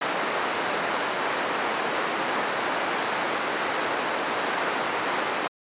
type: band-pass noise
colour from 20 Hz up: white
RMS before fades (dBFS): -27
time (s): 0.01-5.48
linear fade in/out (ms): 10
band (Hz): 300 to 1500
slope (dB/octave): 12
effects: resampled to 8000 Hz